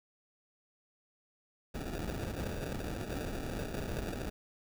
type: noise with sample-and-hold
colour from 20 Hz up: pink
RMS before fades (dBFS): -38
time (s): 1.74-4.3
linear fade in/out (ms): 10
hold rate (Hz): 1050
effects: none